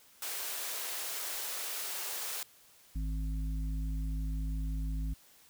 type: high-pass noise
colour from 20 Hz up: white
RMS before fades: -38 dBFS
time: 0.22-2.43 s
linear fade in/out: 2 ms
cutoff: 380 Hz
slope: 24 dB/octave
type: harmonic tone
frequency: 52.9 Hz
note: G#1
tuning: 33 cents sharp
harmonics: 1 / 3 / 5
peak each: -32 / -42 / -46 dBFS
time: 2.95-5.14 s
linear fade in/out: 10 ms
effects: white hiss -61 dBFS RMS until 5.49 s